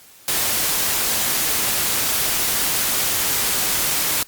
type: noise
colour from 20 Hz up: white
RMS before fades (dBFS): -20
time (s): 0.28-4.23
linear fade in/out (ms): 2
effects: white hiss -47 dBFS RMS until 4.27 s + Opus 48 kbps